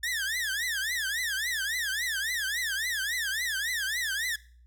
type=tone with vibrato; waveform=sawtooth; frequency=1760 Hz; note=A6; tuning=in tune; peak=-25 dBFS; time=0.03-4.36 s; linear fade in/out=5 ms; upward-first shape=triangle; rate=3.6 Hz; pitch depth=270 cents each way; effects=noise-tail reverb RT60 0.5 s tail -21 dB re dry + added 60 Hz sine -53 dBFS peak until 4.66 s